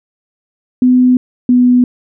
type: tone pair in turn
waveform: sine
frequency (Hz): 251.6 / 247.7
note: B3 / B3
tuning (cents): +32 / +5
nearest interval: unison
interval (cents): 27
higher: first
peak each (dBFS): -5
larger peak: neither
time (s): 0.82-1.17 / 1.49-1.84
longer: neither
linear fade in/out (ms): 2
effects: none